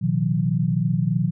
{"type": "tone cluster", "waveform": "sine", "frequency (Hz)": [121.7, 134.7, 157.2, 180.6], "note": ["B2", "C#3", "D#3", "F#3"], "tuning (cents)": [-25, -49, 18, -42], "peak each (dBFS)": [-24, -31, -22, -23], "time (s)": [0.01, 1.31], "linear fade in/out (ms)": 20, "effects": []}